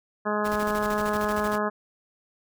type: harmonic tone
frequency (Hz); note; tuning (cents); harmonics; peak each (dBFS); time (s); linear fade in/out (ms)
210; G#3; +19; 1 / 2 / 3 / 4 / 5 / 6 / 7 / 8; -30 / -30 / -30 / -34 / -31 / -32 / -38 / -35; 0.25-1.7; 20
type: noise with tremolo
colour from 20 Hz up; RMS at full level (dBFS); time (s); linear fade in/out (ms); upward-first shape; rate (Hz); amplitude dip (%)
pink; -36; 0.44-1.59; 20; square; 13; 65
effects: none